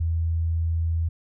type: tone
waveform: sine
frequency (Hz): 82.41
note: E2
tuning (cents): 0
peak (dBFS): -21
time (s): 0-1.09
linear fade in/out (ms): 10
effects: none